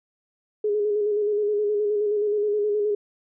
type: tone with vibrato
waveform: sine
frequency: 417 Hz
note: G#4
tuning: 7 cents sharp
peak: -20 dBFS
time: 0.64-2.95 s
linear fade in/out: 5 ms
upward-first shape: square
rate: 9.5 Hz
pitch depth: 30 cents each way
effects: none